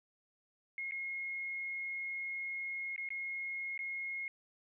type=tone with dropouts; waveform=sine; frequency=2156 Hz; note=C#7; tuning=49 cents flat; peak=-37 dBFS; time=0.78-4.28 s; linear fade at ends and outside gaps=1 ms; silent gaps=0.911-0.92 / 2.962-2.979 / 3.089-3.104 / 3.777-3.791 s; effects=none